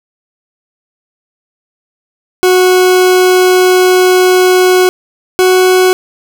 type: tone pair in turn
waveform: 40% pulse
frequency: 367.4 / 369.7 Hz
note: F#4 / F#4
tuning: -12 / -1 cents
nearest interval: unison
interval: 11 cents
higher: second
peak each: -4 dBFS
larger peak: neither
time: 2.43-4.89 / 5.39-5.93 s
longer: first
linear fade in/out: 0 ms
effects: none